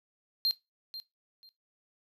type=tone with echo; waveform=triangle; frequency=4186 Hz; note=C8; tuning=in tune; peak=-23 dBFS; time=0.45-0.51 s; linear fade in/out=0 ms; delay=490 ms; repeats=2; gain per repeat=-14 dB; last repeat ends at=1.49 s; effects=noise-tail reverb RT60 0.2 s tail -17 dB re dry